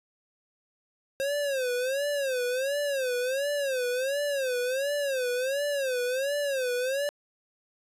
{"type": "tone with vibrato", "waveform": "square", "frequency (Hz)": 534, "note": "C5", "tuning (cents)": 35, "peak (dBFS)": -27, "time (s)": [1.2, 7.09], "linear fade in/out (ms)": 0, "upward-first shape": "sine", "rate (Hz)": 1.4, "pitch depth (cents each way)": 150, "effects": ["resampled to 32000 Hz", "11-bit"]}